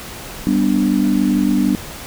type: chord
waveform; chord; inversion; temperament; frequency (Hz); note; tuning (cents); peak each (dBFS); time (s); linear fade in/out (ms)
sine; G major; none; equal; 196 / 246.9 / 293.7; G3 / B3 / D4; 0 / 0 / 0; -17; 0.47-1.75; 0
effects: pink hiss -32 dBFS RMS until 2.06 s